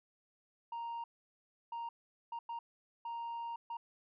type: tone bursts at uneven times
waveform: sine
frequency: 932.3 Hz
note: A#5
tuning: in tune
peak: -36 dBFS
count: 6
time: 0.72-1.04 / 1.72-1.89 / 2.32-2.39 / 2.49-2.59 / 3.05-3.56 / 3.7-3.77 s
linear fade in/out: 5 ms
effects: tanh soft clip ceiling -38 dBFS